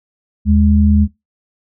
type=tone pair together; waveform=sine; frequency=77.73 / 207.7 Hz; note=D#2 / G#3; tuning=-1 / 0 cents; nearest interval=octave + perfect fourth; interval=1701 cents; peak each=-10 / -11 dBFS; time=0.45-1.08 s; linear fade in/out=50 ms; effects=noise-tail reverb RT60 0.2 s tail -21 dB re dry